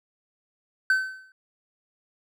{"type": "tone with exponential decay", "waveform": "triangle", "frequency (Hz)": 1531, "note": "G6", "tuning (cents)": -41, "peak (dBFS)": -14, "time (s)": [0.9, 1.32], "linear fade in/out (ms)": 2, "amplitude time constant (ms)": 91, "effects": []}